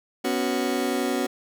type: chord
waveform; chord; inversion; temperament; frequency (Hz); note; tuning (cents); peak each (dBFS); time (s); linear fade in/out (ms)
30% pulse; B suspended second; none; just; 246.9 / 277.8 / 370.4; B3 / C#4 / F#4; 0 / +4 / +2; -25; 0.24-1.27; 10
effects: none